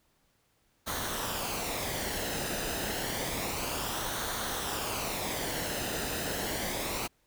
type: noise with flanger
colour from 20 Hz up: pink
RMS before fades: -34 dBFS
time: 0.86-7.08 s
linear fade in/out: 20 ms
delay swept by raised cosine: 0.39 to 0.9 ms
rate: 0.29 Hz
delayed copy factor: -0.5
effects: pink hiss -71 dBFS RMS until 7.26 s